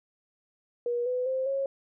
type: tone with pitch steps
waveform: sine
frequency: 480 / 501 / 522.8 / 545.7 Hz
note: B4 / B4 / C5 / C#5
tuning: -49 / +25 / -1 / -27 cents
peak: -26 dBFS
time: 0.86-1.66 s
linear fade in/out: 2 ms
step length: 200 ms
effects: none